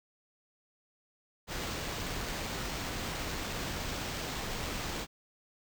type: noise with sample-and-hold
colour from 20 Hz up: pink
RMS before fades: -37 dBFS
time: 1.47-5.07 s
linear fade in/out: 50 ms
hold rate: 11025 Hz
effects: none